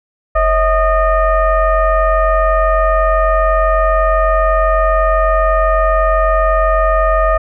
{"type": "tone with frequency modulation", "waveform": "sine", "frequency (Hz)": 640, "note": "D#5", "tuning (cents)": 49, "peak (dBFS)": -9, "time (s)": [0.35, 7.38], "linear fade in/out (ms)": 10, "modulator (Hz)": 594, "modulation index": 1.3, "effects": []}